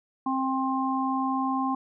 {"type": "harmonic tone", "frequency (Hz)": 264.5, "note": "C4", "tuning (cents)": 19, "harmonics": [1, 3, 4], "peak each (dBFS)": [-27, -30, -29], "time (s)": [0.26, 1.75], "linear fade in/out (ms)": 5, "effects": []}